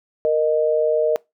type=tone pair together; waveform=sine; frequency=466.2 / 617.9 Hz; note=A#4 / D#5; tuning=0 / -12 cents; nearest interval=perfect fourth; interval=488 cents; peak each=-18 dBFS; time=0.25-1.16 s; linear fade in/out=0 ms; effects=noise-tail reverb RT60 0.2 s tail -23 dB re dry